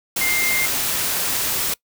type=tone in noise; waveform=sine; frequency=2106 Hz; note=C7; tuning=11 cents sharp; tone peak=-20 dBFS; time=0.21-0.66 s; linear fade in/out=5 ms; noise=white; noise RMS=-22 dBFS; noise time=0.16-1.74 s; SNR=-1 dB; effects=noise-tail reverb RT60 0.1 s tail -23 dB re dry